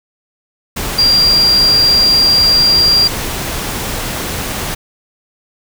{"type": "tone in noise", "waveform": "sine", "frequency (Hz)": 4759, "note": "D8", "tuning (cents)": 22, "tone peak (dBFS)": -7, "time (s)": [0.98, 3.08], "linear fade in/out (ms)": 10, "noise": "pink", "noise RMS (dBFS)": -20, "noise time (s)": [0.76, 4.75], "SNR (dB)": 10, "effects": []}